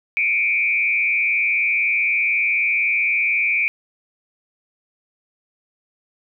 sine tone with frequency modulation, 2349 Hz, D7, in tune, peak -16 dBFS, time 0.17-3.68 s, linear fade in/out 0 ms, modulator 114 Hz, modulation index 1.1, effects none

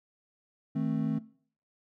triangle chord, A diminished, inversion second, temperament just, 158.4 / 220 / 264 Hz, Eb3 / A3 / C4, +31 / 0 / +16 cents, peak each -30 dBFS, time 0.75-1.19 s, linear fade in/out 10 ms, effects noise-tail reverb RT60 0.5 s tail -19 dB re dry

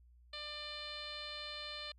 10% pulse tone with low-pass filter, 596 Hz, D5, 25 cents sharp, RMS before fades -45 dBFS, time 0.33-1.92 s, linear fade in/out 5 ms, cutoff 4200 Hz, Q 5, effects added 60 Hz sine -60 dBFS peak until 1.98 s

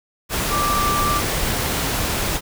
sine tone in noise, 1174.7 Hz, D6, in tune, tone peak -19 dBFS, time 0.49-1.22 s, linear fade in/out 50 ms, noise pink, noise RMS -22 dBFS, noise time 0.29-2.41 s, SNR 0 dB, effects none

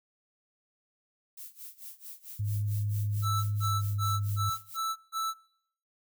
violet noise with tremolo, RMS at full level -43 dBFS, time 1.37-4.77 s, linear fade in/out 5 ms, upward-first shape sine, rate 4.5 Hz, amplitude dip 90%
sine tone with pitch glide, 103.83 to 102.11 Hz, G#2 to G#2, 0 to -29 cents, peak -28 dBFS, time 2.39-4.5 s, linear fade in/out 10 ms, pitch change -29 cents, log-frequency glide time 3.6-3.72 s
square tone bursts, 1318.5 Hz, E6, in tune, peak -30 dBFS, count 6, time 3.22-5.34 s, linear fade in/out 50 ms, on 220 ms, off 160 ms
effects noise-tail reverb RT60 0.7 s tail -24 dB re dry

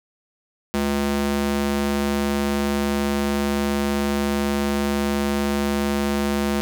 square tone with high-pass filter, 70.7 Hz, C#2, 35 cents sharp, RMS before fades -22 dBFS, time 0.74-6.61 s, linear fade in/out 0 ms, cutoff 190 Hz, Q 1.2, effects none

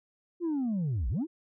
sine linear two-way sweep, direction down then up, 356.5 to 49.06 to 356.5 Hz, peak -25 dBFS, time 0.4-1.27 s, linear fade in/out 50 ms, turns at 1.09 s, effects tanh soft clip ceiling -26 dBFS

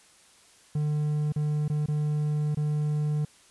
triangle tone with dropouts, 150 Hz, D3, 37 cents sharp, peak -22 dBFS, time 0.75-3.25 s, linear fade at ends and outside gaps 5 ms, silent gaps 1.323-1.36 / 1.681-1.698 / 1.861-1.883 / 2.548-2.57 s, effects white hiss -57 dBFS RMS until 3.5 s + resampled to 24000 Hz

